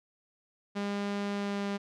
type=tone with pitch glide; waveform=sawtooth; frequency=202.2 to 200.7 Hz; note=G#3 to G3; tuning=-46 to +41 cents; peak=-27 dBFS; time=0.75-1.78 s; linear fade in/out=20 ms; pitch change=-13 cents; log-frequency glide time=1.33-1.66 s; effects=low-pass 5000 Hz 12 dB/octave